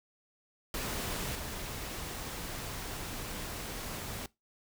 pink noise with level steps, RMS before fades -36 / -40 dBFS, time 0.74-4.26 s, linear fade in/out 2 ms, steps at 1.35 s, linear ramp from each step 5 ms, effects noise-tail reverb RT60 0.2 s tail -21 dB re dry

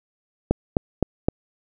click train, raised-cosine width 2 ms, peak -4 dBFS, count 4, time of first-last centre 0.51-1.285 s, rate 3.87 Hz, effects none

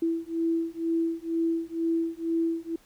sine beating tone pair, 329.6 / 331.7 Hz, E4 / E4, 0 / +11 cents, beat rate 2.1 Hz, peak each -28 dBFS, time 0.02-2.76 s, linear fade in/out 5 ms, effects pink hiss -60 dBFS RMS until 2.85 s

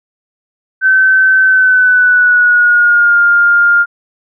sine tone with pitch glide, 1534 to 1406.7 Hz, G6 to F6, -38 to +12 cents, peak -5 dBFS, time 0.81-3.86 s, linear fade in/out 50 ms, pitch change -150 cents, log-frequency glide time 1.43-3.21 s, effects none

